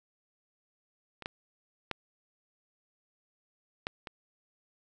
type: clicks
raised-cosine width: 0.3 ms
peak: -27 / -18 / -16 / -16 / -24 dBFS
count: 5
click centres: 1.223 / 1.259 / 1.913 / 3.869 / 4.072 s
effects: none